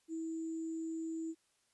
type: tone with sample-and-hold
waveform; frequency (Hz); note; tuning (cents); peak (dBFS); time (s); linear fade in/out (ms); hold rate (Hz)
sine; 324.3; E4; -28; -37; 0.08-1.35; 50; 7350
effects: white hiss -75 dBFS RMS until 1.73 s + resampled to 24000 Hz